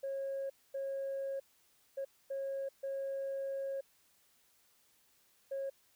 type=tone bursts at uneven times; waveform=sine; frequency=545 Hz; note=C#5; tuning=29 cents flat; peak=-34 dBFS; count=6; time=0.03-0.5 / 0.74-1.4 / 1.97-2.05 / 2.3-2.69 / 2.83-3.81 / 5.51-5.7 s; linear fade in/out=10 ms; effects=tanh soft clip ceiling -33 dBFS + white hiss -70 dBFS RMS until 5.95 s